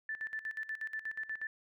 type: tone with tremolo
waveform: sine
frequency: 1760 Hz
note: A6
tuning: in tune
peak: -35 dBFS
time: 0.09-1.47 s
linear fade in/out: 2 ms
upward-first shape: square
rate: 8.3 Hz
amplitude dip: 80%
effects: none